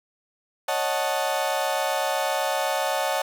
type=chord; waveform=35% pulse; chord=D# half-diminished seventh; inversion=third; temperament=equal; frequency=554.4 / 622.3 / 740 / 880 Hz; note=C#5 / D#5 / F#5 / A5; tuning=0 / 0 / 0 / 0 cents; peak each=-27 dBFS; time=0.68-3.22 s; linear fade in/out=5 ms; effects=none